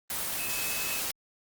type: tone in noise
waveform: sine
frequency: 2583 Hz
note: E7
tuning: 36 cents flat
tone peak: -37 dBFS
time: 0.38-1 s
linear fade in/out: 2 ms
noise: white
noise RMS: -32 dBFS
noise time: 0.1-1.11 s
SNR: -8 dB
effects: Opus 24 kbps